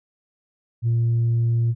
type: tone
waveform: sine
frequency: 116.54 Hz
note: A#2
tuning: in tune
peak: -15 dBFS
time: 0.82-1.75 s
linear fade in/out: 50 ms
effects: tanh soft clip ceiling -15 dBFS